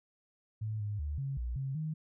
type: tone with pitch steps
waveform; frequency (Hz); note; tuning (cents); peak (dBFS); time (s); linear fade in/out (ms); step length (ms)
sine; 108.4 / 103.8 / 73.6 / 136.8 / 60.2 / 134.8 / 156.1; A2 / G#2 / D2 / C#3 / B1 / C#3 / D#3; -25 / 0 / +4 / -23 / -44 / -48 / +6; -33; 0.61-1.94; 10; 190
effects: none